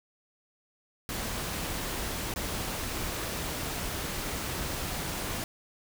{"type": "noise with dropouts", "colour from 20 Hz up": "pink", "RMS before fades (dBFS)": -34, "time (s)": [1.09, 5.44], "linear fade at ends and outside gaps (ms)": 1, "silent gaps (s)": [2.339, 2.36], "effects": []}